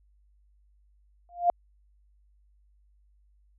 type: tone with exponential growth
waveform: sine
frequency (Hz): 699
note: F5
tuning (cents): +1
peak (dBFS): -15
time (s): 1.29-1.5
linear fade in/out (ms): 1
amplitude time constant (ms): 44
effects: added 50 Hz sine -60 dBFS peak until 3.58 s